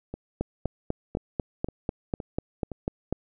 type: two click trains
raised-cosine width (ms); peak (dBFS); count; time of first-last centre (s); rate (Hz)
2; -21 / -13; 6 / 12; 0.14-2.717 / 0.41-3.126; 1.94 / 4.05
effects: none